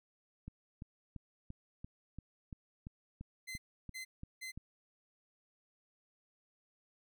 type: click train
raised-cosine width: 5 ms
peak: -33 dBFS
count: 13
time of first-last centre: 0.48-4.576 s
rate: 2.93 Hz
type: tone bursts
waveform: sawtooth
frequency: 2058 Hz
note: C7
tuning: 29 cents flat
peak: -39 dBFS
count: 3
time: 3.47-4.52 s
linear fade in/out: 20 ms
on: 110 ms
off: 360 ms
effects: none